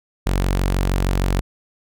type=tone; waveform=sawtooth; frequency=46.4 Hz; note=F#1; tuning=6 cents sharp; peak=-13 dBFS; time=0.26-1.41 s; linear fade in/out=10 ms; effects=none